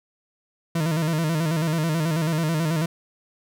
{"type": "tone with vibrato", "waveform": "40% pulse", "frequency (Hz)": 160.1, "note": "D#3", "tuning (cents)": 50, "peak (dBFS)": -20, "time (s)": [0.75, 2.86], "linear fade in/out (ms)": 5, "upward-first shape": "square", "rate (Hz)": 9.2, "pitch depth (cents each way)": 75, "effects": []}